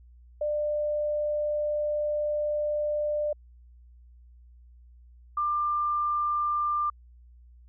sine tone pair in turn, 596 / 1192 Hz, D5 / D6, +25 / +25 cents, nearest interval octave, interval 1200 cents, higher second, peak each -25 / -24 dBFS, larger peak second, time 0.41-3.33 / 5.37-6.9 s, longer first, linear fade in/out 5 ms, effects added 60 Hz sine -50 dBFS peak until 7.68 s

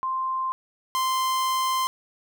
sine / 45% pulse tone pair in turn, 1046.5 / 1041.9 Hz, C6 / C6, 0 / -8 cents, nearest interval unison, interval 8 cents, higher first, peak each -24 / -22 dBFS, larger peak second, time 0.03-0.52 / 0.95-1.87 s, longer second, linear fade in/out 0 ms, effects none

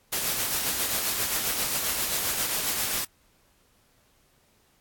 white noise with tremolo, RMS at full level -26 dBFS, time 0.12-3.05 s, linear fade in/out 10 ms, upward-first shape sine, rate 7.5 Hz, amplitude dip 35%, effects pink hiss -64 dBFS RMS until 4.8 s + AAC 64 kbps

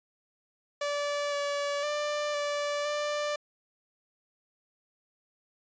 sawtooth tone with pitch steps, 579 / 573 / 592 / 582 / 591 Hz, D5 / D5 / D5 / D5 / D5, -25 / -43 / +14 / -16 / +11 cents, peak -25 dBFS, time 0.81-3.36 s, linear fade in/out 5 ms, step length 510 ms, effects resampled to 16000 Hz

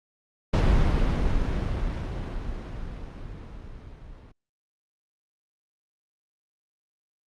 brown noise with level ramp, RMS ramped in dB -18 to -46 dBFS, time 0.53-4.32 s, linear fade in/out 10 ms, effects low-pass 5000 Hz 12 dB/octave + Opus 48 kbps

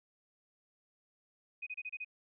sine tone bursts, 2500 Hz, D#7, 8 cents sharp, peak -38 dBFS, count 6, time 1.62-2.047 s, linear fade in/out 10 ms, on 47 ms, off 29 ms, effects none

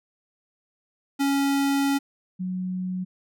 square / sine tone pair in turn, 278 / 183.96 Hz, C#4 / F#3, +5 / -10 cents, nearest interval perfect fifth, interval 715 cents, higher first, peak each -21 / -26 dBFS, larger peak first, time 1.19-1.99 / 2.39-3.05 s, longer first, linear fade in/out 20 ms, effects none

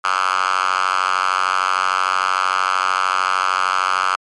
5% pulse tone with high-pass filter, 93.2 Hz, F#2, 13 cents sharp, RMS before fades -18 dBFS, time 0.04-4.16 s, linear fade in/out 5 ms, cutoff 1300 Hz, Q 4.9, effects low-pass 7000 Hz 12 dB/octave + MP3 48 kbps

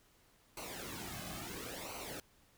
pink noise with flanger, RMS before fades -45 dBFS, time 0.57-2.2 s, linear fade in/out 2 ms, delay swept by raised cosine 0.57 to 2.17 ms, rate 0.73 Hz, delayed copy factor -0.7, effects pink hiss -68 dBFS RMS until 2.57 s

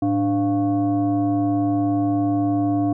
sine tone with frequency modulation, 293.7 Hz, D4, in tune, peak -17 dBFS, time 0.02-2.93 s, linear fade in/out 5 ms, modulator 404 Hz, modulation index 0.77, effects none

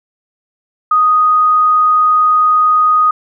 sine tone, 1244.5 Hz, D#6, in tune, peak -7 dBFS, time 0.91-3.11 s, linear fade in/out 5 ms, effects none

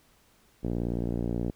5% pulse tone with low-pass filter, 58.8 Hz, A#1, 16 cents sharp, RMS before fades -30 dBFS, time 0.63-1.51 s, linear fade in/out 10 ms, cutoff 300 Hz, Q 0.81, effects pink hiss -63 dBFS RMS until 1.55 s

